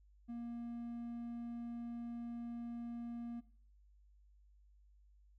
triangle tone, 235.9 Hz, A#3, 21 cents sharp, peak -40 dBFS, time 0.28-3.41 s, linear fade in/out 20 ms, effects noise-tail reverb RT60 0.5 s tail -18 dB re dry + added 50 Hz sine -63 dBFS peak until 5.38 s

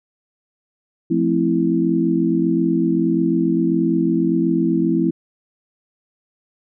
sine chord, F major seventh, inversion none, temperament equal, 174.61 / 220 / 261.6 / 329.6 Hz, F3 / A3 / C4 / E4, 0 / 0 / 0 / 0 cents, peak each -21 / -23 / -21 / -18 dBFS, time 1.1-5.11 s, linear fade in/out 10 ms, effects none

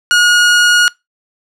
sawtooth tone, 1442 Hz, F#6, 45 cents flat, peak -3 dBFS, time 0.11-0.88 s, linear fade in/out 0 ms, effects noise-tail reverb RT60 0.2 s tail -24 dB re dry + low-pass 8000 Hz 12 dB/octave

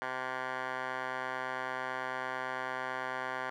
10% pulse tone with band-pass filter, 129 Hz, C3, 24 cents flat, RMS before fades -37 dBFS, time 0.02-3.5 s, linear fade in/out 0 ms, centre 1300 Hz, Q 9.9, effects none

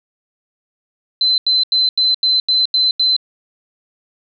sine tone bursts, 4058 Hz, B7, 46 cents sharp, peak -11 dBFS, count 8, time 1.21-3.165 s, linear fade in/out 2 ms, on 170 ms, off 85 ms, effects none

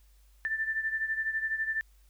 sine beating tone pair, 1770 / 1782 Hz, A6 / A6, +10 / +22 cents, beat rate 12 Hz, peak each -30 / -35 dBFS, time 0.45-1.81 s, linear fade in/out 0 ms, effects added 50 Hz sine -57 dBFS peak until 2.09 s + white hiss -69 dBFS RMS until 2.09 s

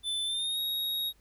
square tone with pitch glide, 3520 to 3773 Hz, A7 to A#7, 0 to +20 cents, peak -30 dBFS, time 0.03-1.13 s, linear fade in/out 50 ms, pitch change +120 cents, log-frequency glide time 0.25-0.59 s, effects added 50 Hz sine -63 dBFS peak until 1.2 s + pink hiss -67 dBFS RMS until 1.2 s

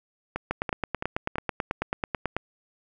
two click trains, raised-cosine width 0.5 ms, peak -11 / -14 dBFS, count 18 / 4, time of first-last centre 0.51-2.366 / 0.36-1.357 s, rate 9.16 / 3.01 Hz, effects none

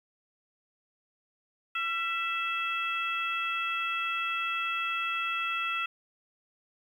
harmonic tone with a mistuned harmonic, 659.3 Hz, E5, in tune, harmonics 2 / 3 / 4 / 5, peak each -32 / -39 / -32 / -39 dBFS, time 1.75-5.86 s, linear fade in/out 5 ms, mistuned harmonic 2, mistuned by +46 cents, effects 10-bit

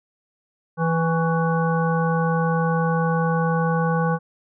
harmonic tone with a mistuned harmonic, 164.81 Hz, E3, in tune, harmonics 1 / 3 / 5 / 7 / 9, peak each -20 / -25 / -27 / -28 / -30 dBFS, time 0.77-4.19 s, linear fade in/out 50 ms, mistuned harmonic 7, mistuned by -53 cents, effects none

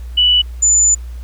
sine tone pair in turn, 2960 / 7016 Hz, F#7 / A8, 0 / -6 cents, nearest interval octave + minor third, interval 1494 cents, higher second, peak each -8 dBFS, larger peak neither, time 0.17-0.42 / 0.62-0.95 s, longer second, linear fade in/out 10 ms, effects added 60 Hz sine -25 dBFS peak until 1.23 s + pink hiss -48 dBFS RMS until 1.23 s

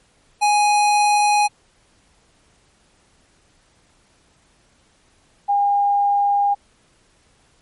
square / sine tone pair in turn, 830.6 / 808.8 Hz, G#5 / G#5, 0 / -46 cents, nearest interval unison, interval 46 cents, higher first, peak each -14 dBFS, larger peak neither, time 0.41-1.48 / 5.48-6.55 s, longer neither, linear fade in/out 20 ms, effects pink hiss -58 dBFS RMS until 7.61 s + MP3 48 kbps

